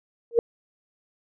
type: tone with exponential growth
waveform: sine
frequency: 466.4 Hz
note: A#4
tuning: 1 cent sharp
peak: -10 dBFS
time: 0.31-0.39 s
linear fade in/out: 1 ms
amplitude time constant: 17 ms
effects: none